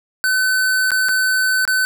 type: tone with dropouts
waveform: square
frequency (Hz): 1517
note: F#6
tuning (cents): +43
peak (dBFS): -15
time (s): 0.24-1.85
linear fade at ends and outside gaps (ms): 0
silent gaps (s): 0.906-0.917 / 1.086-1.091 / 1.652-1.677
effects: none